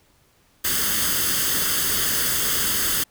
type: noise with comb filter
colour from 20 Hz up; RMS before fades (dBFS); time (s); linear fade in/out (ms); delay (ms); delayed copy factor
white; -22; 0.64-3.04; 10; 0.62; +0.65
effects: pink hiss -60 dBFS RMS until 3.1 s

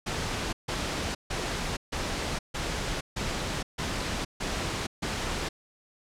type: noise bursts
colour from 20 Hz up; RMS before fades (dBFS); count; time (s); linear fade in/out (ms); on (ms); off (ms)
pink; -31; 9; 0.06-5.49; 10; 470; 150
effects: low-pass 7000 Hz 12 dB/octave

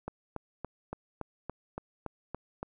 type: click train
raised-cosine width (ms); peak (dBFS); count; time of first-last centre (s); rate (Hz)
1; -22; 10; 0.08-2.63; 3.53
effects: none

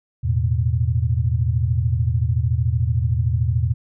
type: chord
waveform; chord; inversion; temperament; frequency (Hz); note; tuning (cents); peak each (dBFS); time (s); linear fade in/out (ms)
sine; E suspended fourth; none; equal; 82.41 / 110 / 123.47; E2 / A2 / B2; 0 / 0 / 0; -21; 0.23-3.74; 20
effects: none

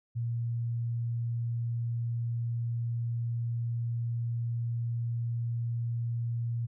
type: tone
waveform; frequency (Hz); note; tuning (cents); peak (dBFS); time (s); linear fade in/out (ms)
sine; 117.5; A#2; +14; -29; 0.15-6.67; 20
effects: none

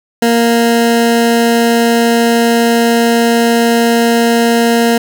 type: tone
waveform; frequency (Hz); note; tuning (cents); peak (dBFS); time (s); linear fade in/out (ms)
20% pulse; 233.1; A#3; 0; -3; 0.22-4.98; 5
effects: none

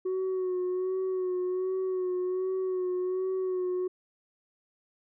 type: tone with vibrato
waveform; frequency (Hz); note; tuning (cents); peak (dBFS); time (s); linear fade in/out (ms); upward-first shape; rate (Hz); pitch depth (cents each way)
sine; 370; F#4; 0; -25; 0.05-3.88; 10; sine; 1.3; 32
effects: tanh soft clip ceiling -26 dBFS

